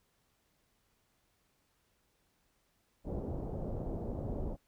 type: low-pass noise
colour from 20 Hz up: pink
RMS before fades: -38 dBFS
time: 3.04-4.57 s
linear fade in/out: 50 ms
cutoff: 650 Hz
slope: 24 dB/octave
effects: pink hiss -75 dBFS RMS until 4.67 s